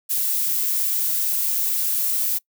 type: noise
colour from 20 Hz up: violet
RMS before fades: -22 dBFS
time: 0.09-2.39 s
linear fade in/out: 20 ms
effects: noise-tail reverb RT60 0.1 s tail -23 dB re dry